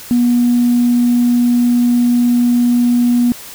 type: tone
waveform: sine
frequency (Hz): 241.9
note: B3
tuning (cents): -36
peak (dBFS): -8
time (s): 0.11-3.32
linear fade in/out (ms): 0
effects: tanh soft clip ceiling -4 dBFS + white hiss -33 dBFS RMS until 3.54 s